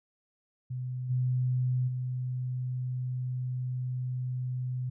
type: tone with level steps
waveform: sine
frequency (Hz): 126.5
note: B2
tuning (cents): +42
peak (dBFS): -32 / -25 / -30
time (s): 0.7-4.9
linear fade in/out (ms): 10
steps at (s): 1.09 / 1.87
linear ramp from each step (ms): 20
effects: none